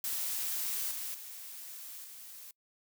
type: noise with level steps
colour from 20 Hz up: blue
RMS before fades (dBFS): -35 / -39 / -46 / -49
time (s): 0.04-2.51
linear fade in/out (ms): 2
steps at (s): 0.91 / 1.14 / 2.04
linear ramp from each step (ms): 5
effects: noise-tail reverb RT60 0.1 s tail -24 dB re dry